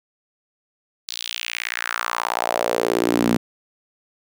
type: tone with high-pass filter sweep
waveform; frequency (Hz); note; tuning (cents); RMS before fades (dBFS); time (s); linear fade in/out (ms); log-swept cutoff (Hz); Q
sawtooth; 58.5; A#1; +7; -23; 1.08-3.37; 5; 4300 to 220; 3
effects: none